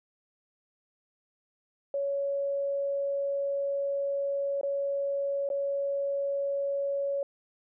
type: tone with dropouts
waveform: sine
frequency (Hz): 559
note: C#5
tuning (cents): +14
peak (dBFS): -27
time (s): 1.94-7.23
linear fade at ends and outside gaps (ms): 2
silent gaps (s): 4.612-4.632 / 5.49-5.501
effects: none